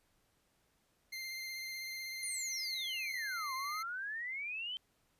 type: tone with vibrato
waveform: 25% pulse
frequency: 2093 Hz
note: C7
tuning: in tune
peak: -37 dBFS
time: 1.12-3.83 s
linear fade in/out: 10 ms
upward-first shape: sine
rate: 16 Hz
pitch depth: 16 cents each way
type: exponential two-way sweep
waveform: sine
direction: down then up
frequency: 9956 to 1027 to 3129 Hz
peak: -38 dBFS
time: 2.23-4.77 s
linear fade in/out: 0 ms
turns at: 3.54 s
effects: pink hiss -75 dBFS RMS until 5.19 s + resampled to 32000 Hz

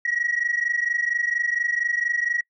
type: tone pair together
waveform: sine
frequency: 1897.7 / 1922 Hz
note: A#6 / B6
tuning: +30 / -48 cents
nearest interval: unison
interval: 22 cents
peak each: -23 dBFS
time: 0.05-2.41 s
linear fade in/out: 5 ms
effects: noise-tail reverb RT60 0.1 s tail -26 dB re dry + tanh soft clip ceiling -16 dBFS

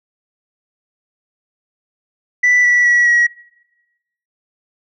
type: tone with pitch steps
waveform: sine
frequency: 1975.5 / 1953.9 / 1932.6 / 1911.5 Hz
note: B6 / B6 / B6 / A#6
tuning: 0 / -19 / -38 / +43 cents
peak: -7 dBFS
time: 2.43-3.27 s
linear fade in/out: 10 ms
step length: 210 ms
effects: noise-tail reverb RT60 1.0 s tail -24 dB re dry + tanh soft clip ceiling -7 dBFS

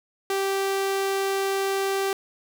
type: tone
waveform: sawtooth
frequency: 390.3 Hz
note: G4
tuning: 8 cents flat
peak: -19 dBFS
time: 0.3-2.13 s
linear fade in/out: 2 ms
effects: none

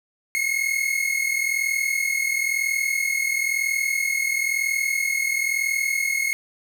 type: tone pair together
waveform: 45% pulse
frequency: 2148 / 2189 Hz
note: C7 / C#7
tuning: +45 / -22 cents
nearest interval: unison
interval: 33 cents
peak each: -24 dBFS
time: 0.35-6.33 s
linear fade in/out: 0 ms
effects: none

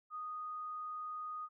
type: tone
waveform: sine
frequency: 1240 Hz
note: D#6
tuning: 6 cents flat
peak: -40 dBFS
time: 0.1-1.49 s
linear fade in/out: 50 ms
effects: none

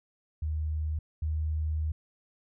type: tone pair in turn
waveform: sine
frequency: 77.3 / 77.68 Hz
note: D#2 / D#2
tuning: -11 / -2 cents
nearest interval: unison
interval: 9 cents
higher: second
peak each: -28 / -27 dBFS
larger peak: second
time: 0.42-0.99 / 1.22-1.92 s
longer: second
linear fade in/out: 5 ms
effects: none

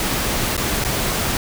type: noise with dropouts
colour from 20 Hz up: pink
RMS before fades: -21 dBFS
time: 0-1.37 s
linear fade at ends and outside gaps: 1 ms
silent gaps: 0.567-0.577 / 0.84-0.848 s
effects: none

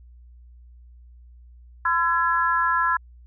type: tone cluster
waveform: sine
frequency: 1020 / 1348 / 1674 Hz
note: C6 / E6 / G#6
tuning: -44 / +38 / +13 cents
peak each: -22 / -23 / -24 dBFS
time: 1.85-2.97 s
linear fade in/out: 5 ms
effects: added 60 Hz sine -45 dBFS peak until 3.26 s

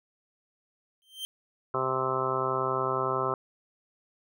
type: tone with exponential growth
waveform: 45% pulse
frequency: 3136 Hz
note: G7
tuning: in tune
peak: -30 dBFS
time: 1.02-1.25 s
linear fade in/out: 0 ms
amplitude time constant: 50 ms
type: harmonic tone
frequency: 130.81 Hz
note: C3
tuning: in tune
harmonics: 1 / 2 / 3 / 4 / 5 / 6 / 7 / 8 / 9 / 10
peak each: -38 / -43 / -32 / -35 / -36 / -39 / -40 / -32 / -37 / -32 dBFS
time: 1.74-3.34 s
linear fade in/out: 2 ms
effects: none

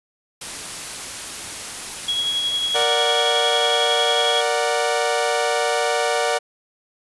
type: noise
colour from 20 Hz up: white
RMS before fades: -31 dBFS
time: 0.41-2.83 s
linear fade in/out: 5 ms
type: tone with tremolo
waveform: sine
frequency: 3322 Hz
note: G#7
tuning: in tune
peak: -18 dBFS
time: 2.08-4.41 s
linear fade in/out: 5 ms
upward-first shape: triangle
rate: 11 Hz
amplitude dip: 40%
type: chord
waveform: sawtooth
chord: Bb augmented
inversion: none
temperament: equal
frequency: 466.2 / 587.3 / 740 Hz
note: Bb4 / D5 / F#5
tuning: 0 / 0 / 0 cents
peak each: -19 dBFS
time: 2.74-6.39 s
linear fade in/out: 20 ms
effects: resampled to 24000 Hz

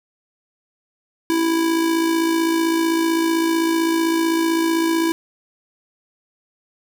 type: tone with amplitude modulation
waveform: square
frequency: 329.6 Hz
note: E4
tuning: in tune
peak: -15 dBFS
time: 1.3-5.12 s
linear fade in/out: 0 ms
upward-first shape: sine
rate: 55.7 Hz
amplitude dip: 45%
effects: none

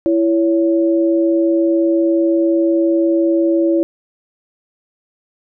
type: tone pair together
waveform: sine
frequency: 333 / 561.3 Hz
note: E4 / C#5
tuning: +18 / +22 cents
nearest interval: major sixth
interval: 904 cents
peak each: -12 / -18 dBFS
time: 0.06-3.83 s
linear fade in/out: 0 ms
effects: none

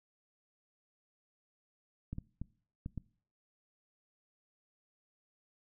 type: clicks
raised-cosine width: 5 ms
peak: -27 dBFS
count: 5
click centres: 2.13 / 2.184 / 2.416 / 2.861 / 2.977 s
effects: noise-tail reverb RT60 0.5 s tail -22 dB re dry

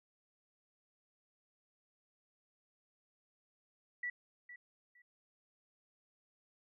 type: tone with echo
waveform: sine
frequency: 1950 Hz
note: B6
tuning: 23 cents flat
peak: -36 dBFS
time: 4.03-4.1 s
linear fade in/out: 5 ms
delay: 460 ms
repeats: 2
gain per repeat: -13 dB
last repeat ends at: 5.02 s
effects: none

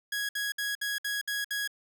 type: tone bursts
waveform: sawtooth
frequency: 1661.2 Hz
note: G#6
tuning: in tune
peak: -26 dBFS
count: 7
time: 0.12-1.676 s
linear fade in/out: 5 ms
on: 170 ms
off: 61 ms
effects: none

